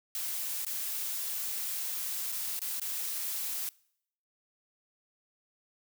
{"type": "noise with dropouts", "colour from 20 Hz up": "blue", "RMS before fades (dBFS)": -35, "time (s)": [0.15, 3.69], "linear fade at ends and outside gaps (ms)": 1, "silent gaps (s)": [[0.649, 0.666], [2.319, 2.323], [2.592, 2.617], [2.798, 2.816]], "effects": ["noise-tail reverb RT60 0.7 s tail -24 dB re dry"]}